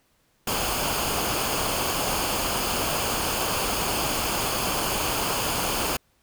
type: noise with comb filter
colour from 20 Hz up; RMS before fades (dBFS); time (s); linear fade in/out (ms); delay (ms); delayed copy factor
pink; -26; 0.47-5.97; 5; 0.52; -0.55
effects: pink hiss -66 dBFS RMS until 6.22 s